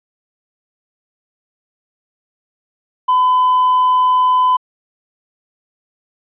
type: tone with tanh clipping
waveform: triangle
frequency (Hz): 1009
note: B5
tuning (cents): +37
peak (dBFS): -10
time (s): 3.08-4.57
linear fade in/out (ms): 10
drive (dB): 6
effects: resampled to 8000 Hz